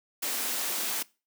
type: high-pass noise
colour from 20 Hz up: white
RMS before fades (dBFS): -31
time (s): 0.22-1.03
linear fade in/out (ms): 10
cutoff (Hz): 200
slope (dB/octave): 48
effects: noise-tail reverb RT60 0.3 s tail -22 dB re dry